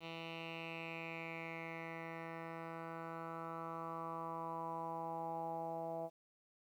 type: tone with low-pass filter sweep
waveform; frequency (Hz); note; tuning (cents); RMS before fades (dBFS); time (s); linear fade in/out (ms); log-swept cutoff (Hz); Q
10% pulse; 164.81; E3; 0; -45; 0-6.1; 50; 3200 to 700; 5.2
effects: 12-bit